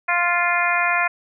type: harmonic tone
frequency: 349.2 Hz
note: F4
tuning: in tune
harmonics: 2 / 3 / 4 / 5 / 6 / 7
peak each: -24 / -24 / -24 / -24 / -24 / -24 dBFS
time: 0.08-1.08 s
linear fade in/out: 10 ms
effects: none